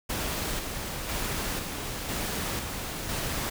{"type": "noise with tremolo", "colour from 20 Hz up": "pink", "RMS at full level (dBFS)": -31, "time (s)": [0.09, 3.5], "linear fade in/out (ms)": 10, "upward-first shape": "square", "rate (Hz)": 1, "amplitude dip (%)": 35, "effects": []}